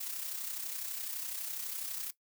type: noise with amplitude modulation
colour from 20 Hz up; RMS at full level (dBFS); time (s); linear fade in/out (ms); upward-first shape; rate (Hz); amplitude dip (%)
blue; -37; 0-2.11; 10; sine; 32; 50
effects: noise-tail reverb RT60 0.1 s tail -17 dB re dry